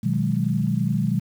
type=chord; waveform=sine; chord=G# minor seventh; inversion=first; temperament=equal; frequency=123.47 / 155.56 / 185 / 207.7 Hz; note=B2 / D#3 / F#3 / G#3; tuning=0 / 0 / 0 / 0 cents; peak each=-25 dBFS; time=0.03-1.2 s; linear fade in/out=10 ms; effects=8-bit